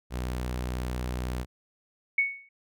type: tone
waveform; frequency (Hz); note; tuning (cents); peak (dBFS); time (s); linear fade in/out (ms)
sawtooth; 62; B1; +7; -26; 0.1-1.46; 50
type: tone with exponential decay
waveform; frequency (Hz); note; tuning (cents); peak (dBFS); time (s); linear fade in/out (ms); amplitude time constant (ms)
sine; 2219; C#7; +1; -18; 2.18-2.49; 5; 66
effects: none

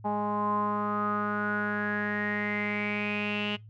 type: tone with low-pass filter sweep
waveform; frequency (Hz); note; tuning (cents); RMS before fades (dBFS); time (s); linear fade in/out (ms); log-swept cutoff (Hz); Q
sawtooth; 207.7; G#3; 0; -30; 0.04-3.57; 20; 880 to 2900; 9.6
effects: noise-tail reverb RT60 0.2 s tail -23 dB re dry + added 108 Hz sine -46 dBFS peak until 3.69 s

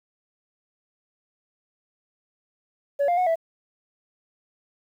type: tone with pitch steps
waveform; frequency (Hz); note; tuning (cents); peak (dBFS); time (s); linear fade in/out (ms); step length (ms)
sine; 566 / 700 / 730 / 658; C#5 / F5 / F#5 / E5; +36 / +4 / -24 / -3; -16; 2.99-3.358; 20; 92
effects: tanh soft clip ceiling -18 dBFS + 9-bit

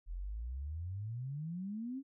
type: exponential sweep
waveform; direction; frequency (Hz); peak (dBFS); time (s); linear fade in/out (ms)
sine; up; 40.38 to 280; -38; 0.06-2.03; 50
effects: none

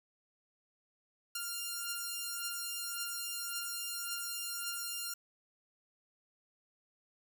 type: beating tone pair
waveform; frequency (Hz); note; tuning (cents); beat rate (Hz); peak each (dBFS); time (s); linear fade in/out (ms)
5% pulse; 1396.9 / 1398.7; F6 / F6; 0 / +2; 1.8; -27 / -31; 1.35-5.14; 5
effects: none

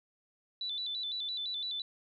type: tone with vibrato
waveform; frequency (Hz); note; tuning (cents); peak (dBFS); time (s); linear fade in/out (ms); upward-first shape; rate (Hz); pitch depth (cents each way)
sine; 3729; A#7; 0; -34; 0.61-1.82; 2; square; 5.9; 100
effects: none

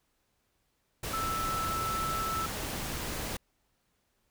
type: tone in noise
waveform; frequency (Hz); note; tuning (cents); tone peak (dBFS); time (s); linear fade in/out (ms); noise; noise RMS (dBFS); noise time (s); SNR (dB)
sine; 1318.5; E6; 0; -31; 1.13-2.46; 5; pink; -36; 1.03-3.37; +2
effects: pink hiss -75 dBFS RMS until 4.3 s

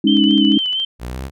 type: chord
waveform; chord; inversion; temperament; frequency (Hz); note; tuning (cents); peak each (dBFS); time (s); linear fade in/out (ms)
sine; Ab suspended fourth; none; equal; 207.7 / 277.2 / 311.1; Ab3 / Db4 / Eb4; 0 / 0 / 0; -15; 0.04-0.58; 5
type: tone with vibrato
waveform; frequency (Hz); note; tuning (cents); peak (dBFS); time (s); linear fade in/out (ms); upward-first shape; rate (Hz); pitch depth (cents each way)
sine; 3060; G7; -42; -17; 0.07-0.85; 5; sine; 4.4; 48
type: click train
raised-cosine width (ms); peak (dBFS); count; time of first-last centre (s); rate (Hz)
0.2; -21; 10; 0.17-0.799; 14.3
type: linear sweep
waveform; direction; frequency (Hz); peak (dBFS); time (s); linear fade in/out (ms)
sawtooth; up; 58.2 to 69.3; -21; 0.99-1.31; 50
effects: none

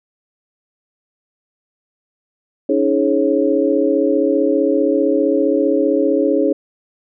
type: tone cluster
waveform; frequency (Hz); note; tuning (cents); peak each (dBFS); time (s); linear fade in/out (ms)
sine; 282.1 / 317.4 / 420.5 / 546; C#4 / D#4 / G#4 / C#5; +30 / +35 / +22 / -26; -18; 2.69-6.53; 5
effects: none

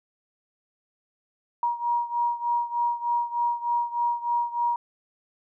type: beating tone pair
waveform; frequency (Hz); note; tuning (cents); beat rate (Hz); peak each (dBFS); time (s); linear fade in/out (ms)
sine; 950 / 953.3; A#5 / A#5; +33 / +39; 3.3; -25 / -28; 1.63-4.76; 2
effects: none

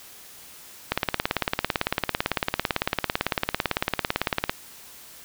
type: click train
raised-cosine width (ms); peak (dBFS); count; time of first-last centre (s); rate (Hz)
0.3; -5; 65; 0.92-4.495; 17.9
effects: white hiss -46 dBFS RMS until 5.24 s

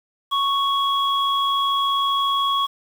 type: tone pair together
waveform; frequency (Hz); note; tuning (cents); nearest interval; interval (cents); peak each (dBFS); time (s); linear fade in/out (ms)
sine; 1108.7 / 3331; C#6 / G#7; 0 / +4; octave + perfect fifth; 1904; -19 / -23; 0.31-2.67; 20
effects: 7-bit

